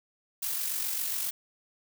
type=noise with amplitude modulation; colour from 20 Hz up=blue; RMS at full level=-30 dBFS; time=0.42-1.31 s; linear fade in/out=10 ms; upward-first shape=sine; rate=47.4 Hz; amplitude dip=40%; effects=none